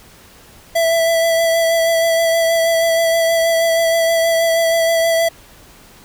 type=tone with vibrato; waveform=square; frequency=662 Hz; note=E5; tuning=7 cents sharp; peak=-13 dBFS; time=0.75-5.29 s; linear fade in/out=10 ms; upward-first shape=sine; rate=6.3 Hz; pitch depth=17 cents each way; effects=pink hiss -44 dBFS RMS until 6.04 s